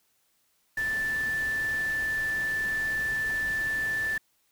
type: tone in noise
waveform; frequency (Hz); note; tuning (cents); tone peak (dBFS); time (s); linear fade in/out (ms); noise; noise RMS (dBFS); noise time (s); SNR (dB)
sine; 1760; A6; 0; -26; 0.77-4.18; 5; pink; -42; 0.77-4.18; +13
effects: white hiss -70 dBFS RMS until 4.51 s